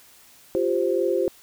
sine chord, F suspended second, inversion none, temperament equal, 349.2 / 392 / 523.3 Hz, F4 / G4 / C5, 0 / 0 / 0 cents, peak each -24 dBFS, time 0.55-1.28 s, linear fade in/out 0 ms, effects white hiss -52 dBFS RMS until 1.42 s

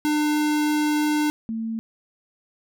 square / sine tone pair in turn, 300.5 / 224.6 Hz, D4 / A3, +40 / +36 cents, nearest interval perfect fourth, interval 504 cents, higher first, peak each -20 / -25 dBFS, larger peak first, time 0.05-1.3 / 1.49-1.79 s, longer first, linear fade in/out 0 ms, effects none

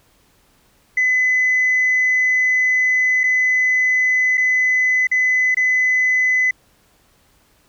sine tone with dropouts, 2015 Hz, B6, 34 cents sharp, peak -12 dBFS, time 0.97-6.51 s, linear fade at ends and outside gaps 5 ms, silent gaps 3.235-3.238 / 4.373-4.377 / 5.071-5.114 / 5.546-5.569 s, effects tanh soft clip ceiling -10 dBFS + pink hiss -57 dBFS RMS until 7.68 s

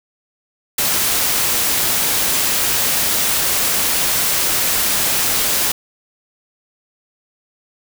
white noise, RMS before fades -17 dBFS, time 0.78-5.72 s, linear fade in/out 5 ms, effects none

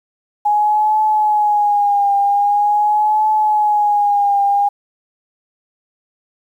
sine tone with vibrato, 830.6 Hz, G#5, in tune, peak -11 dBFS, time 0.45-4.69 s, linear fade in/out 10 ms, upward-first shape triangle, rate 0.44 Hz, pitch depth 64 cents each way, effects 8-bit

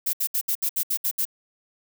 violet noise bursts, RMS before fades -24 dBFS, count 9, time 0.06-1.253 s, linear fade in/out 10 ms, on 73 ms, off 67 ms, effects none

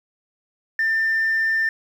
sine tone, 1792 Hz, A6, 31 cents sharp, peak -16 dBFS, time 0.79-1.69 s, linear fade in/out 2 ms, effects tanh soft clip ceiling -15 dBFS + 8-bit

